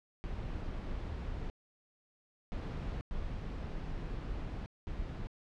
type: noise bursts at uneven times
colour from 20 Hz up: brown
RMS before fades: -39 dBFS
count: 4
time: 0.24-1.5 / 2.52-3.01 / 3.11-4.66 / 4.87-5.27 s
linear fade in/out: 0 ms
effects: low-pass 4000 Hz 12 dB/octave